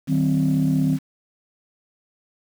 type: chord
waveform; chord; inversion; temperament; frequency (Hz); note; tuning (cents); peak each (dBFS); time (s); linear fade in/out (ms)
sine; C minor; first; equal with one note detuned; 155.56 / 191.63 / 261.6; Eb3 / G3 / C4; 0 / -39 / 0; -19 / -24 / -19; 0.07-0.99; 50
effects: tanh soft clip ceiling -11 dBFS + 7-bit